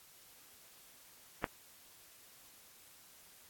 click, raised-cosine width 0.5 ms, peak -16 dBFS, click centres 1.442 s, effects white hiss -60 dBFS RMS until 3.49 s + AAC 64 kbps

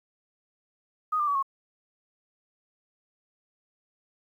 sine tone with pitch steps, 1244.5 / 1191 / 1139.9 / 1090.9 Hz, D#6 / D6 / C#6 / C#6, 0 / +24 / +48 / -28 cents, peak -23 dBFS, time 1.12-1.428 s, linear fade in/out 10 ms, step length 77 ms, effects 10-bit

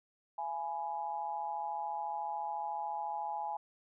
sine tone with amplitude modulation, 836 Hz, G#5, 11 cents sharp, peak -31 dBFS, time 0.38-3.57 s, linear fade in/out 5 ms, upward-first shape sine, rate 154 Hz, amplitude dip 85%, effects none

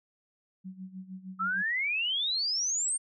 sine tone with tremolo, 187.6 Hz, F#3, 24 cents sharp, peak -37 dBFS, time 0.64-1.63 s, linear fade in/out 20 ms, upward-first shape sine, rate 6.5 Hz, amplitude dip 80%
sine exponential sweep, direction up, 1283 to 8870 Hz, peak -27 dBFS, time 1.39-2.98 s, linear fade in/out 20 ms
effects none

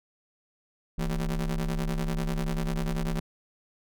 35% pulse ring-modulated tone, 68 Hz, C#2, 33 cents flat, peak -22 dBFS, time 0.98-3.2 s, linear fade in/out 5 ms, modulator 96.9 Hz, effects none

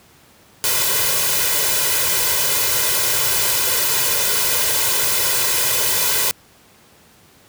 white noise with comb filter, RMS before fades -18 dBFS, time 0.64-6.31 s, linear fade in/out 0 ms, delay 2 ms, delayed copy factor +0.75, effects pink hiss -50 dBFS RMS until 7.48 s + high-pass 80 Hz 12 dB/octave

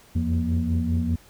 sine tone cluster, 84.4 / 89.4 / 171 / 235.7 Hz, E2 / F2 / F3 / A#3, +41 / +41 / -36 / +19 cents, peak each -23 / -27 / -29 / -25 dBFS, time 0.15-1.16 s, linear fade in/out 10 ms, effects tanh soft clip ceiling -14 dBFS + pink hiss -53 dBFS RMS until 1.29 s

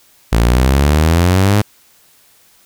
sawtooth exponential sweep, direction up, 54.9 to 106.3 Hz, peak -5 dBFS, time 0.32-1.62 s, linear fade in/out 10 ms, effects white hiss -50 dBFS RMS until 2.65 s

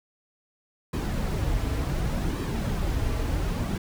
brown noise with flanger, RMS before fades -27 dBFS, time 0.93-3.78 s, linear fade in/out 5 ms, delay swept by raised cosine 1.4 to 5.6 ms, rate 0.68 Hz, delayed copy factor -0.5, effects none

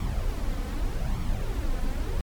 brown noise with flanger, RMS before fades -27 dBFS, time 0-2.21 s, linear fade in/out 2 ms, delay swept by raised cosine 0.89 to 3.99 ms, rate 0.83 Hz, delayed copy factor +0.55, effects MP3 96 kbps

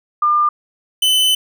sine / 45% pulse tone pair in turn, 1201 / 3026 Hz, D6 / F#7, +38 / +38 cents, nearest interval octave + major third, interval 1600 cents, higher second, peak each -11 dBFS, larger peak neither, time 0.22-0.49 / 1.02-1.35 s, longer second, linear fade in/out 5 ms, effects none

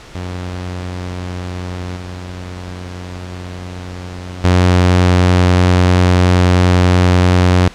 sawtooth tone with level steps, 90.3 Hz, F#2, 42 cents flat, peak -18 / -22 / -4 dBFS, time 0.15-7.68 s, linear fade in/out 0 ms, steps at 1.96 / 4.44 s, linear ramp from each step 5 ms, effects pink hiss -37 dBFS RMS until 7.74 s + low-pass 6000 Hz 12 dB/octave

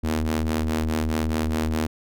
sawtooth ring-modulated tone, 78.8 Hz, D#2, 23 cents sharp, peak -15 dBFS, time 0.03-1.87 s, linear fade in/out 10 ms, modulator 160 Hz, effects none

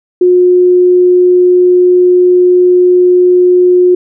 sine tone, 360.3 Hz, F#4, 46 cents flat, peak -3 dBFS, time 0.21-3.95 s, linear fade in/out 5 ms, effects none

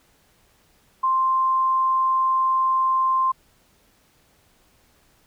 sine tone, 1050 Hz, C6, 6 cents sharp, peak -17 dBFS, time 1.03-3.32 s, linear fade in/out 10 ms, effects pink hiss -60 dBFS RMS until 5.26 s

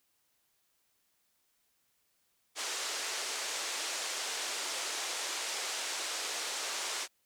white band-pass noise, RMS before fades -37 dBFS, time 2.55-7.08 s, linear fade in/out 50 ms, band 370 to 7800 Hz, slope 24 dB/octave, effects white hiss -75 dBFS RMS until 7.25 s

